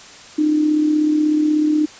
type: tone with amplitude modulation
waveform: sine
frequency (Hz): 304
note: D#4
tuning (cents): -40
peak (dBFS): -11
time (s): 0.38-1.86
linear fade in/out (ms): 10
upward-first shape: sine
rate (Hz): 36.4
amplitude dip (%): 45
effects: white hiss -40 dBFS RMS until 1.99 s + resampled to 16000 Hz